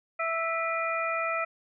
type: harmonic tone with a mistuned harmonic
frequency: 659.3 Hz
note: E5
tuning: in tune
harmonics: 1 / 2 / 3 / 4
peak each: -32 / -30 / -35 / -34 dBFS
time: 0.19-1.45 s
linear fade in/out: 10 ms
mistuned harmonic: 4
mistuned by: -150 cents
effects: none